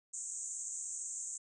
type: band-pass noise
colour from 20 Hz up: pink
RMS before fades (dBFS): -42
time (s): 0.13-1.38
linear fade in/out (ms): 10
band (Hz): 6500 to 8300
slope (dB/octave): 96
effects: none